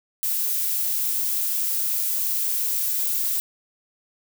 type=noise; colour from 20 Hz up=violet; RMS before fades=-24 dBFS; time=0.23-3.4 s; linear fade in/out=0 ms; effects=none